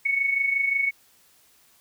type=tone with amplitude modulation; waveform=sine; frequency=2217 Hz; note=C#7; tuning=in tune; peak=-18 dBFS; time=0.05-0.91 s; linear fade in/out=10 ms; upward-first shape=sine; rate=25.6 Hz; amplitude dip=60%; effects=white hiss -59 dBFS RMS until 1.8 s